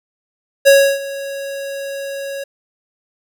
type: tone with ADSR envelope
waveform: square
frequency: 553 Hz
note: C#5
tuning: 4 cents flat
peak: -5 dBFS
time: 0.65-2.44 s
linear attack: 26 ms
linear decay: 310 ms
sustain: -19 dB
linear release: 7 ms
effects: none